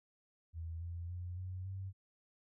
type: tone with pitch steps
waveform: sine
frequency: 82.41 / 85.56 / 88.84 / 92.24 / 95.76 Hz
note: E2 / F2 / F2 / F#2 / G2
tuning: 0 / -35 / +30 / -5 / -40 cents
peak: -40 dBFS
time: 0.53-1.93 s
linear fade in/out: 50 ms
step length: 280 ms
effects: none